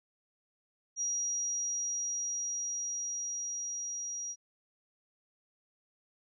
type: tone with level ramp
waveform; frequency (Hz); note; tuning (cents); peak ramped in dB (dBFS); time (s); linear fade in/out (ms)
sine; 5740; F8; +47; -30 to -36; 0.96-4.36; 50
effects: none